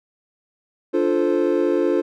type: chord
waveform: triangle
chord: D minor seventh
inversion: none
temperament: equal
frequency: 293.7 / 349.2 / 440 / 523.3 Hz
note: D4 / F4 / A4 / C5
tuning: 0 / 0 / 0 / 0 cents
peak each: -21 / -18 / -21 / -22 dBFS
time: 0.93-2.02 s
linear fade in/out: 20 ms
effects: none